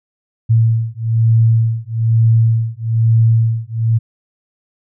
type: beating tone pair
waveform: sine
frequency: 113 / 114.1 Hz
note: A2 / A#2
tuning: +47 / -37 cents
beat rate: 1.1 Hz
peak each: -13 dBFS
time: 0.49-3.99 s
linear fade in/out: 20 ms
effects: none